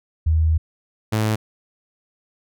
sine / sawtooth tone pair in turn, 79.6 / 108.58 Hz, D#2 / A2, +40 / -22 cents, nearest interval perfect fourth, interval 538 cents, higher second, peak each -14 dBFS, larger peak neither, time 0.26-0.58 / 1.12-1.36 s, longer first, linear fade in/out 10 ms, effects none

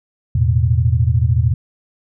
sine chord, E suspended fourth, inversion none, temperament equal, 82.41 / 110 / 123.47 Hz, E2 / A2 / B2, 0 / 0 / 0 cents, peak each -16 dBFS, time 0.35-1.54 s, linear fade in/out 5 ms, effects none

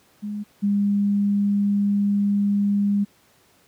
sine tone pair in turn, 207.7 / 202.4 Hz, G#3 / G#3, 0 / -44 cents, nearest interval unison, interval 44 cents, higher first, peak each -26 / -17 dBFS, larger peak second, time 0.22-0.44 / 0.62-3.05 s, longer second, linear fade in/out 20 ms, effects pink hiss -58 dBFS RMS until 3.67 s + high-pass 100 Hz 12 dB/octave

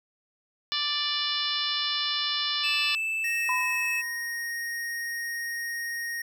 harmonic tone, 587.3 Hz, D5, in tune, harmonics 2 / 3 / 4 / 5 / 6 / 7 / 8 / 9, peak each -36 / -37 / -39 / -32 / -31 / -33 / -37 / -34 dBFS, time 0.72-2.95 s, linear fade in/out 0 ms
triangle tone with pitch glide, 2637 to 2602 Hz, E7 to E7, 0 to -23 cents, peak -25 dBFS, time 2.63-4.02 s, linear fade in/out 20 ms, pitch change -23 cents, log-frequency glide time 3.37-3.6 s
square tone, 1864.7 Hz, A#6, in tune, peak -31 dBFS, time 3.24-6.22 s, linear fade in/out 5 ms
sine tone with exponential decay, 1007 Hz, B5, 33 cents sharp, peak -25 dBFS, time 3.49-4.51 s, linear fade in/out 1 ms, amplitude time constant 220 ms
effects none

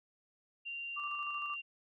sine tone, 2774 Hz, F7, 12 cents flat, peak -39 dBFS, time 0.65-1.62 s, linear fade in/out 20 ms
sine tone with tremolo, 1174.7 Hz, D6, in tune, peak -37 dBFS, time 0.96-1.56 s, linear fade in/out 20 ms, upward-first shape square, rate 13 Hz, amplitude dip 40%
effects none

